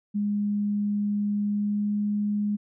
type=tone with pitch glide; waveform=sine; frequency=205.8 to 207.1 Hz; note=G#3 to G#3; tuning=-16 to -5 cents; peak=-23 dBFS; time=0.14-2.57 s; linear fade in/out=20 ms; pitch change=+11 cents; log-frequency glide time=1.45-1.93 s; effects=none